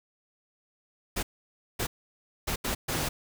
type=noise bursts at uneven times; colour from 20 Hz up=pink; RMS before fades=-30 dBFS; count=5; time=1.16-1.23 / 1.79-1.87 / 2.47-2.56 / 2.64-2.75 / 2.88-3.09 s; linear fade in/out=10 ms; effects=none